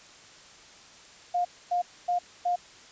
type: tone bursts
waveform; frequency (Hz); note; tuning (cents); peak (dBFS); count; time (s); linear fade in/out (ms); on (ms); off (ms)
sine; 709; F5; +26; -23; 4; 1.34-2.56; 10; 110; 260
effects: white hiss -51 dBFS RMS until 2.91 s + resampled to 16000 Hz